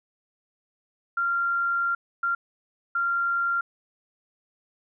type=tone bursts at uneven times; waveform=sine; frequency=1385 Hz; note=F6; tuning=15 cents flat; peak=-22 dBFS; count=3; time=1.17-1.95 / 2.23-2.35 / 2.95-3.61 s; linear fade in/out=5 ms; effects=none